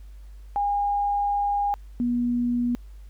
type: tone pair in turn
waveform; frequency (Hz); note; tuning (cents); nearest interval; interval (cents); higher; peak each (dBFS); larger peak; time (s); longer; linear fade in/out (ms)
sine; 813 / 241.7; G#5 / B3; -37 / -37; octave + major sixth; 2100; first; -21; neither; 0.56-1.74 / 2-2.75; first; 0
effects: added 50 Hz sine -40 dBFS peak until 3.09 s + pink hiss -63 dBFS RMS until 3.09 s